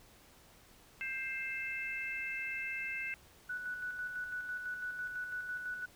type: harmonic tone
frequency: 527 Hz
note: C5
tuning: 12 cents sharp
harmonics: 3 / 4 / 5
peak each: -43 / -40 / -40 dBFS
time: 1.01-3.14 s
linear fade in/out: 0 ms
type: tone with tremolo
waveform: sine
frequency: 1480 Hz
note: F#6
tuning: in tune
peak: -36 dBFS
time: 3.49-5.86 s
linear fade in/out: 10 ms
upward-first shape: square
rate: 6 Hz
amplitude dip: 40%
effects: pink hiss -61 dBFS RMS until 5.95 s